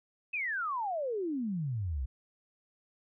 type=exponential sweep; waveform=sine; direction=down; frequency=2614 to 59.6 Hz; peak=-31 dBFS; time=0.33-2.06 s; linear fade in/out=10 ms; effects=none